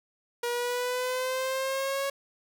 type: exponential sweep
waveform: sawtooth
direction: up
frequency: 477 to 554.4 Hz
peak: -24 dBFS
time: 0.43-2.1 s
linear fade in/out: 5 ms
effects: none